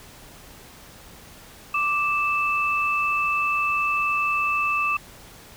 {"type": "tone pair together", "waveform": "sine", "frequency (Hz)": [1174.7, 2634], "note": ["D6", "E7"], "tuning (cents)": [0, -2], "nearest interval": "octave + major second", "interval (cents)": 1398, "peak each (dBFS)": -23, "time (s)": [1.74, 4.97], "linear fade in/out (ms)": 5, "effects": ["pink hiss -46 dBFS RMS until 5.56 s"]}